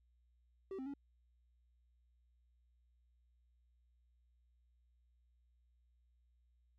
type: tone with pitch steps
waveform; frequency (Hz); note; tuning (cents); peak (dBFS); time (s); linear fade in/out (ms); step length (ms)
triangle; 385.2 / 263 / 280.3; G4 / C4 / C#4; -30 / +9 / +19; -40; 0.71-0.938; 2; 76
effects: added 60 Hz sine -70 dBFS peak until 6.78 s